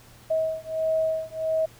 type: beating tone pair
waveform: sine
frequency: 638 / 639.5 Hz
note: D#5 / D#5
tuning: +43 / +47 cents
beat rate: 1.5 Hz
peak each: -26 dBFS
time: 0.3-1.66 s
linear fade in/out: 10 ms
effects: added 117 Hz sine -53 dBFS peak until 1.79 s + pink hiss -52 dBFS RMS until 1.79 s